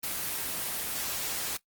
white noise, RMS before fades -33 dBFS, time 0.03-1.57 s, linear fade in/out 5 ms, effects noise-tail reverb RT60 0.1 s tail -19 dB re dry + Opus 24 kbps

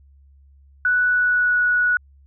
sine tone with pitch glide, 1480 to 1466.4 Hz, F#6 to F#6, 0 to -16 cents, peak -15 dBFS, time 0.85-1.97 s, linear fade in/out 2 ms, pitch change -16 cents, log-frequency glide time 1.05-1.59 s, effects added 69 Hz sine -48 dBFS peak until 2.26 s

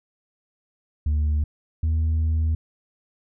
sine tone pair in turn, 75.2 / 79.67 Hz, D2 / D#2, +42 / +42 cents, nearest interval minor second, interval 100 cents, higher second, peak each -16 dBFS, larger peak neither, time 1.06-1.44 / 1.83-2.55 s, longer second, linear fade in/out 5 ms, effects tanh soft clip ceiling -18 dBFS

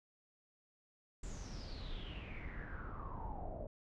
brown noise with low-pass filter sweep, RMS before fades -45 dBFS, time 1.23-3.67 s, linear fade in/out 5 ms, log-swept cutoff 7500 to 580 Hz, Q 8.7, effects none

